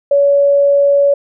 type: tone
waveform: sine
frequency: 565 Hz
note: C#5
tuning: 33 cents sharp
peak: -7 dBFS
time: 0.11-1.14 s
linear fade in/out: 5 ms
effects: none